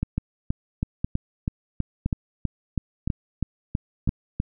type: two click trains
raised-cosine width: 5 ms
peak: -11 / -11 dBFS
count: 14 / 5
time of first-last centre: 0.18-4.401 / 0.03-4.091 s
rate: 3.08 / 0.985 Hz
effects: none